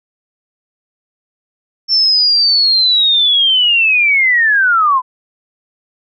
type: linear sweep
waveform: sine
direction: down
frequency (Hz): 5410 to 991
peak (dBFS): -8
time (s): 1.88-5.02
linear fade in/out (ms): 50
effects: none